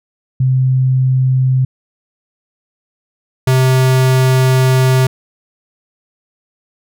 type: tone pair in turn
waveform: sine / square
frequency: 130 / 130 Hz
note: C3 / C3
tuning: -11 / -11 cents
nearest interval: unison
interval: 0 cents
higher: neither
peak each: -9 dBFS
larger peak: neither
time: 0.4-1.65 / 3.47-5.07 s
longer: second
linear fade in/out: 5 ms
effects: none